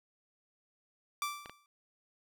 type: tone with exponential decay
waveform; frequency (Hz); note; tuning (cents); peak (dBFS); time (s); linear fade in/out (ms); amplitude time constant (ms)
sawtooth; 1170; D6; -7; -27; 1.22-1.66; 1; 95
type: clicks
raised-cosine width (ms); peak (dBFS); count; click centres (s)
0.3; -28; 2; 1.459 / 1.496
effects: none